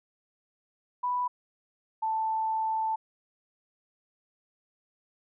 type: tone pair in turn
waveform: sine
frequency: 987.8 / 882.6 Hz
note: B5 / A5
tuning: 0 / +5 cents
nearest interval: major second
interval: 195 cents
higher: first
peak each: -26 dBFS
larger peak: neither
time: 1.03-1.28 / 2.02-2.96 s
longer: second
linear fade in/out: 10 ms
effects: none